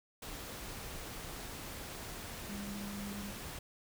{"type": "tone in noise", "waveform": "sine", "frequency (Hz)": 202.3, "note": "G#3", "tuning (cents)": -45, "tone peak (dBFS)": -41, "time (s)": [2.49, 3.31], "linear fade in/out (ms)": 5, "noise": "pink", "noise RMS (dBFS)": -45, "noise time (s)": [0.22, 3.59], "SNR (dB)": 1, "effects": []}